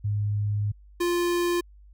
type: tone pair in turn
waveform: sine / square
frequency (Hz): 103.7 / 348.8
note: G#2 / F4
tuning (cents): -2 / -2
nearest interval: octave + major sixth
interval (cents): 2100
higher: second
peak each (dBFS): -23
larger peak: neither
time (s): 0.04-0.72 / 1-1.61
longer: first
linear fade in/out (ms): 10
effects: added 50 Hz sine -48 dBFS peak until 1.93 s